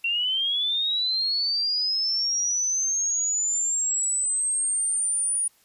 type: linear sweep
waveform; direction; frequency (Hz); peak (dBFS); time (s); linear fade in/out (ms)
sine; up; 2713 to 9630; -22; 0.04-5.48; 5
effects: white hiss -61 dBFS RMS until 5.64 s + resampled to 32000 Hz